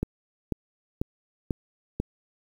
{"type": "click train", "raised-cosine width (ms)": 3, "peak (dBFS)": -13, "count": 5, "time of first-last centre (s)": [0.03, 2], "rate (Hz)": 2.03, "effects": ["8-bit"]}